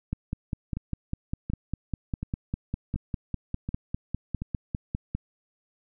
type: two click trains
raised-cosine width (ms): 5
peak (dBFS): -16 / -19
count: 26 / 6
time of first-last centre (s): 0.13-5.15 / 0.77-4.42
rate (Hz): 4.98 / 1.37
effects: none